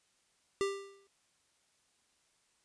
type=tone with exponential decay; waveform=square; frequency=395.2 Hz; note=G4; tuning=14 cents sharp; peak=-28 dBFS; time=0.61-1.07 s; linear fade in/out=0 ms; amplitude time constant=100 ms; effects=white hiss -73 dBFS RMS until 2.64 s + resampled to 22050 Hz